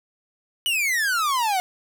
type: exponential sweep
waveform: 45% pulse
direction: down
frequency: 3000 to 718 Hz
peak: -20 dBFS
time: 0.66-1.6 s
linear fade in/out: 0 ms
effects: none